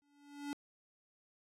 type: tone with exponential growth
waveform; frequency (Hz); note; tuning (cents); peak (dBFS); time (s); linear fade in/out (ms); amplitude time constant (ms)
square; 286.9; D4; -40; -37; 0.02-0.53; 0; 110
effects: low-pass 11000 Hz 12 dB/octave